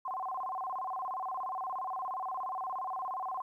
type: tone with vibrato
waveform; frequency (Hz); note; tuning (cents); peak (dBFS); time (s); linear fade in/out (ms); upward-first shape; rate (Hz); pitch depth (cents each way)
sine; 890; A5; +20; -34; 0.05-3.42; 5; square; 17; 290
effects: 12-bit